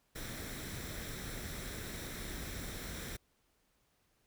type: noise with comb filter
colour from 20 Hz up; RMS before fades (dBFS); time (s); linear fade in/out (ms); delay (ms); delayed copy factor
pink; -43; 0.15-3.17; 10; 0.53; +0.5
effects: pink hiss -75 dBFS RMS until 4.26 s